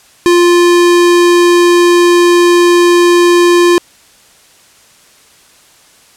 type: tone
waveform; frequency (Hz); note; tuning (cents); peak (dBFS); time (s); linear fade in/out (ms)
square; 349.2; F4; 0; -5; 0.26-3.78; 0
effects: white hiss -44 dBFS RMS until 6.16 s + low-pass 10000 Hz 12 dB/octave